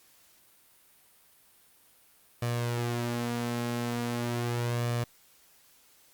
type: tone with flanger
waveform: sawtooth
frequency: 119.4 Hz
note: A#2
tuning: 42 cents sharp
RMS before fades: -31 dBFS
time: 2.42-5.04 s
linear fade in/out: 5 ms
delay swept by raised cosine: 1.7 to 4.7 ms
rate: 0.4 Hz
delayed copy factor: +0.5
effects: white hiss -61 dBFS RMS until 6.13 s + Opus 48 kbps